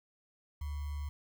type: tone with sample-and-hold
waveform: sine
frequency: 72.8 Hz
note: D2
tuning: 15 cents flat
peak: -35 dBFS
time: 0.61-1.09 s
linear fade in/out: 5 ms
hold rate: 1050 Hz
effects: none